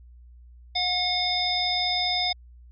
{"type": "harmonic tone", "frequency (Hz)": 723, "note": "F#5", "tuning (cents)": -40, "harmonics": [1, 3, 5, 7], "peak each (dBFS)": [-29, -31, -27, -27], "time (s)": [0.75, 2.33], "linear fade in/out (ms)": 10, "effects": ["added 60 Hz sine -46 dBFS peak until 2.71 s"]}